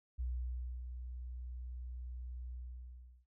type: tone with ADSR envelope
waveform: sine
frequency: 61.74 Hz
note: B1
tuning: in tune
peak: -34 dBFS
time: 0.18-3.26 s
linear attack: 22 ms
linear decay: 620 ms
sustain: -8 dB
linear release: 730 ms
effects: noise-tail reverb RT60 0.1 s tail -22 dB re dry + tanh soft clip ceiling -31 dBFS

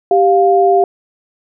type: tone pair together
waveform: sine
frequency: 392 / 702.5 Hz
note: G4 / F5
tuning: 0 / +10 cents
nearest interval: minor seventh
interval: 1010 cents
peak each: -10 dBFS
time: 0.11-0.84 s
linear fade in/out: 2 ms
effects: none

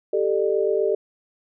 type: chord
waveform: sine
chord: G suspended second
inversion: none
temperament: equal with one note detuned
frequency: 392 / 440 / 601.8 Hz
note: G4 / A4 / D5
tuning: 0 / 0 / +42 cents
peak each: -22 / -22 / -25 dBFS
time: 0.13-0.95 s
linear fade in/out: 5 ms
effects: none

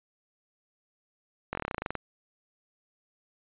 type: slowing click train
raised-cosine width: 0.5 ms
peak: -16 dBFS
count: 14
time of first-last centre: 1.53-1.953 s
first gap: 21 ms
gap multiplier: 1.07
effects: resampled to 8000 Hz

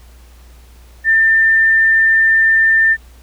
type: tone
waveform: sine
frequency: 1793 Hz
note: A6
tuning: 32 cents sharp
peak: -8 dBFS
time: 1.04-2.97 s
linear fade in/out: 50 ms
effects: added 60 Hz sine -39 dBFS peak until 3.22 s + pink hiss -49 dBFS RMS until 3.22 s

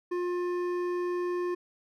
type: tone with hard clipping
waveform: triangle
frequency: 354.8 Hz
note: F4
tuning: 27 cents sharp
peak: -30 dBFS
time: 0.11-1.55 s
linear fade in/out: 10 ms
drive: 14 dB
effects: none

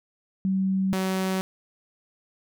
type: tone pair in turn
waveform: sine / sawtooth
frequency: 190.9 / 188.71 Hz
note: G3 / F#3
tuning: -46 / +34 cents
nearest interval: unison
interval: 20 cents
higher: first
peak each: -21 / -20 dBFS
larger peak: second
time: 0.45-0.93 / 0.93-1.41 s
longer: neither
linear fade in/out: 0 ms
effects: none

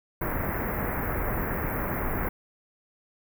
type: band-stop noise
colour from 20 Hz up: pink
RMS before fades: -29 dBFS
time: 0.21-2.29 s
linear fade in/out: 5 ms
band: 2100 to 13000 Hz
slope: 48 dB/octave
effects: none

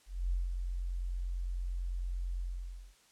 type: tone with ADSR envelope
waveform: sine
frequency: 44.46 Hz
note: F1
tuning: 32 cents sharp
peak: -28 dBFS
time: 0.06-2.95 s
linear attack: 250 ms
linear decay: 180 ms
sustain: -5 dB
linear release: 560 ms
effects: white hiss -65 dBFS RMS until 3.11 s + low-pass 9000 Hz 12 dB/octave

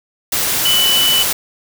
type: tone in noise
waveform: sine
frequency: 2981 Hz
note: F#7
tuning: 12 cents sharp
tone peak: -12 dBFS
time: 0.65-1.23 s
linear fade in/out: 5 ms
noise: white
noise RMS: -17 dBFS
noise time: 0.32-1.33 s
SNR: +2 dB
effects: none

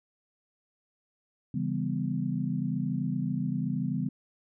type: chord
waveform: sine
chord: C# half-diminished seventh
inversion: none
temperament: just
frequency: 138.59 / 166.31 / 199.57 / 249.5 Hz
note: C#3 / E3 / G3 / B3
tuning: 0 / +16 / +31 / +18 cents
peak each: -33 dBFS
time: 1.54-4.09 s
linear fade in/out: 5 ms
effects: none

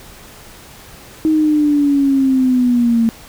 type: linear sweep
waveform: sine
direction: down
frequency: 316 to 225.7 Hz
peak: -10 dBFS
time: 1.25-3.09 s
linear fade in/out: 0 ms
effects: pink hiss -39 dBFS RMS until 3.28 s

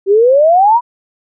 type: exponential sweep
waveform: sine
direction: up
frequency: 379.1 to 993 Hz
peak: -5 dBFS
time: 0.06-0.81 s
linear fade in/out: 50 ms
effects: none

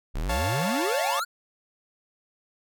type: exponential sweep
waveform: square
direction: up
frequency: 31 to 1506 Hz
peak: -27 dBFS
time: 0.14-1.25 s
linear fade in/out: 20 ms
type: chord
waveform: sawtooth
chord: Db augmented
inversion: none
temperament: equal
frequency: 554.4 / 698.5 / 880 Hz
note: Db5 / F5 / A5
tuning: 0 / 0 / 0 cents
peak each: -27 / -28 / -27 dBFS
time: 0.29-1.2 s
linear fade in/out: 5 ms
effects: none

